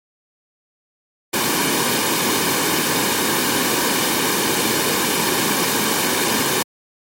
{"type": "noise with comb filter", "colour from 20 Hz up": "pink", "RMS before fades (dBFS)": -18, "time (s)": [1.33, 6.63], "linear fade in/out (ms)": 10, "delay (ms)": 1.5, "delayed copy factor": -0.55, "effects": ["high-pass 200 Hz 12 dB/octave", "MP3 64 kbps"]}